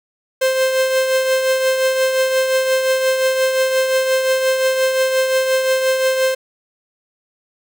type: tone with tremolo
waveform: 45% pulse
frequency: 523.3 Hz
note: C5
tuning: in tune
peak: -12 dBFS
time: 0.41-6.35 s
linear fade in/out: 10 ms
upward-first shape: triangle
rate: 5.7 Hz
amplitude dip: 50%
effects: none